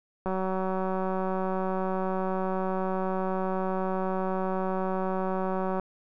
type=click train; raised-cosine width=1 ms; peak=-17 dBFS; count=1042; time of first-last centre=0.26-5.797 s; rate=188 Hz; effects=none